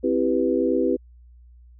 sine chord, C major seventh, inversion none, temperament equal, 261.6 / 329.6 / 392 / 493.9 Hz, C4 / E4 / G4 / B4, 0 / 0 / 0 / 0 cents, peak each -24 dBFS, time 0.03-0.97 s, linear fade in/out 20 ms, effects added 60 Hz sine -46 dBFS peak until 1.79 s

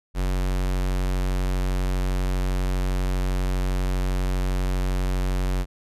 square tone, 46.25 Hz, F#1, in tune, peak -22 dBFS, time 0.14-5.66 s, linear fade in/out 50 ms, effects resampled to 32000 Hz

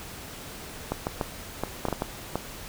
clicks, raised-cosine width 1 ms, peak -12 dBFS, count 9, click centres 0.92 / 1.069 / 1.212 / 1.636 / 1.853 / 1.885 / 1.927 / 2.021 / 2.356 s, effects pink hiss -41 dBFS RMS until 2.68 s

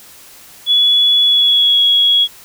sine tone with pitch glide, 3400 to 3332 Hz, G#7 to G#7, +40 to +5 cents, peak -8 dBFS, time 0.66-2.28 s, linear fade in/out 50 ms, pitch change -35 cents, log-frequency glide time 1.23-1.82 s, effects white hiss -40 dBFS RMS until 2.44 s

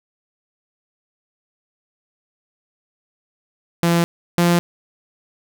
sawtooth tone pair in turn, 170.1 / 172.97 Hz, F3 / F3, -45 / -16 cents, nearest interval unison, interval 29 cents, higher second, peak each -10 / -9 dBFS, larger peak second, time 3.83-4.04 / 4.38-4.59 s, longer neither, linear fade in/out 0 ms, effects none

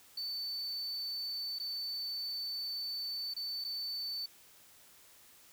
triangle tone with dropouts, 4517 Hz, C#8, 32 cents sharp, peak -35 dBFS, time 0.17-4.26 s, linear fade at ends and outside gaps 5 ms, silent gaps 1.587-1.598 / 3.339-3.364 / 3.642-3.647 s, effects white hiss -60 dBFS RMS until 5.52 s

